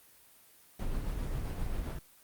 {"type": "noise with tremolo", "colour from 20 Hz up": "brown", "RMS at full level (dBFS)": -33, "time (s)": [0.79, 1.99], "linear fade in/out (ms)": 5, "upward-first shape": "sine", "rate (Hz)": 7.5, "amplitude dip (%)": 30, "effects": ["white hiss -60 dBFS RMS until 2.23 s", "Opus 32 kbps"]}